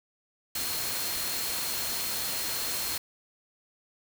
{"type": "tone in noise", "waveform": "sine", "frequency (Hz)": 4237, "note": "C8", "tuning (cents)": 21, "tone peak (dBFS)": -38, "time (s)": [0.55, 2.98], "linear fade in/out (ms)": 5, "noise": "white", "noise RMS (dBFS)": -32, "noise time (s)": [0.55, 2.98], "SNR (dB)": -9, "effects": []}